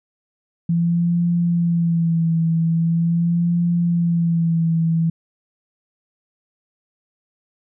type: tone with vibrato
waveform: sine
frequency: 168.2 Hz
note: E3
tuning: 35 cents sharp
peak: -15 dBFS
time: 0.69-5.1 s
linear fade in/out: 5 ms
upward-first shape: sine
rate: 0.42 Hz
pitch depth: 43 cents each way
effects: none